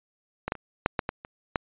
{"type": "clicks", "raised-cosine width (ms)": 0.5, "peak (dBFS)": [-14, -11, -26, -6, -9, -13, -24, -8], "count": 8, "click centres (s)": [0.48, 0.521, 0.553, 0.861, 0.992, 1.091, 1.249, 1.558], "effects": ["resampled to 8000 Hz"]}